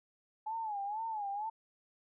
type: tone with vibrato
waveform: sine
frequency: 849 Hz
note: G#5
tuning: 38 cents sharp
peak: -35 dBFS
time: 0.46-1.5 s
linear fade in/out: 10 ms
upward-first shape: sine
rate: 2.1 Hz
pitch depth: 120 cents each way
effects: none